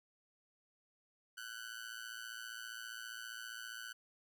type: tone with amplitude modulation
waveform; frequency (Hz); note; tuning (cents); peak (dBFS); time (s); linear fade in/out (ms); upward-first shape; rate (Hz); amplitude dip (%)
sawtooth; 1502; F#6; +26; -38; 1.37-3.93; 10; sine; 115; 85
effects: none